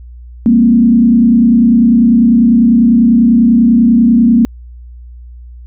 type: tone with frequency modulation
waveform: sine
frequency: 233.1 Hz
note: A#3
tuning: in tune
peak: -4 dBFS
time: 0.46-4.45 s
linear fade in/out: 0 ms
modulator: 30.1 Hz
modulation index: 0.82
effects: added 60 Hz sine -29 dBFS peak until 5.66 s